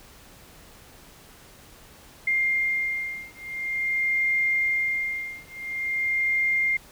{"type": "beating tone pair", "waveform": "sine", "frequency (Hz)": [2111, 2111.47], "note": ["C7", "C7"], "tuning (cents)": [15, 15], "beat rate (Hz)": 0.47, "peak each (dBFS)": -26, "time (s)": [2.27, 6.77], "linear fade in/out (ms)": 5, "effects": ["pink hiss -50 dBFS RMS until 6.91 s"]}